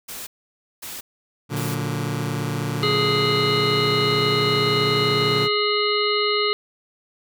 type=noise bursts; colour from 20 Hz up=white; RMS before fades=-34 dBFS; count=3; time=0.08-1.75 s; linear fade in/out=10 ms; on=190 ms; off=550 ms
type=chord; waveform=sawtooth; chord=Bb augmented; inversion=none; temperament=just; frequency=116.54 / 145.68 / 182.1 Hz; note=Bb2 / D3 / F#3; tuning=0 / -14 / -27 cents; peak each=-23 / -22 / -28 dBFS; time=1.49-5.49 s; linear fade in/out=50 ms
type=harmonic tone; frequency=416.8 Hz; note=G#4; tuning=6 cents sharp; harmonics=1 / 3 / 5 / 7 / 9 / 10; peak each=-22 / -25 / -27 / -27 / -30 / -26 dBFS; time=2.83-6.53 s; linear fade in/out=0 ms
effects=none